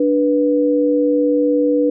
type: tone pair together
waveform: sine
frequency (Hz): 293.7 / 489.7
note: D4 / B4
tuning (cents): 0 / -15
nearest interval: major sixth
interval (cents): 885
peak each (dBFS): -15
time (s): 0-1.9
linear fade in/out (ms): 5
effects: none